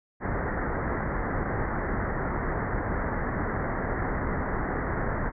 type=low-pass noise; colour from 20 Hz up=pink; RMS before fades=-29 dBFS; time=0.2-5.32 s; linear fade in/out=50 ms; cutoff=2000 Hz; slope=96 dB/octave; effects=none